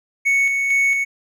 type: tone with tremolo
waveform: triangle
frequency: 2217 Hz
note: C#7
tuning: in tune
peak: -12 dBFS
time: 0.25-1.05 s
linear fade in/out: 20 ms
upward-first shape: square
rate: 2.2 Hz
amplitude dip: 35%
effects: none